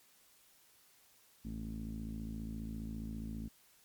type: tone with low-pass filter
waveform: sawtooth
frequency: 54.8 Hz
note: A1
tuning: 6 cents flat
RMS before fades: -42 dBFS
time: 1.44-3.49 s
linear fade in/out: 20 ms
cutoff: 240 Hz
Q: 6.4
effects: white hiss -66 dBFS RMS until 3.84 s + MP3 96 kbps